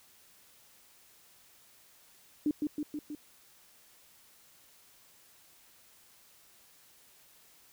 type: tone with echo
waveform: sine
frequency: 298 Hz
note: D4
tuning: 25 cents sharp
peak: -25 dBFS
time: 2.46-2.51 s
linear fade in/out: 2 ms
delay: 160 ms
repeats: 4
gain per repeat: -3 dB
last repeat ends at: 3.15 s
effects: white hiss -61 dBFS RMS until 7.72 s